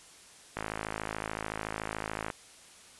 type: click train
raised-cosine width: 0.5 ms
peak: -18 dBFS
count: 94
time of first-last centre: 0.57-2.302 s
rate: 53.7 Hz
effects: white hiss -54 dBFS RMS until 2.99 s + resampled to 24000 Hz